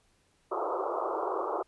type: band-pass noise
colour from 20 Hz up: pink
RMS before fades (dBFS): -32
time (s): 0.51-1.63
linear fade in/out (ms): 10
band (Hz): 340 to 1300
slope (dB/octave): 96
effects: pink hiss -69 dBFS RMS until 1.67 s + resampled to 24000 Hz